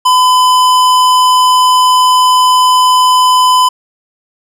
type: tone with hard clipping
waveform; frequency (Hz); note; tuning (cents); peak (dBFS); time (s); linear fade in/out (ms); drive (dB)
sine; 1009; B5; +37; -7; 0.05-3.69; 10; 17
effects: none